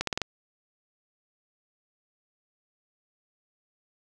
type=accelerating click train; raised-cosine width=0.2 ms; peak=-10 dBFS; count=5; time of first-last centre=0.01-0.217 s; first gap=63 ms; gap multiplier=0.87; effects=none